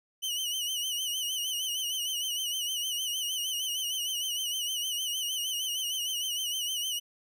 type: tone with vibrato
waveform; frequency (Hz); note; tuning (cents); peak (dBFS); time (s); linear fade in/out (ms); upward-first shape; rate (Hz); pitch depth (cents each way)
sawtooth; 2982; F#7; +13; -27; 0.22-7; 20; sine; 6.5; 80
effects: none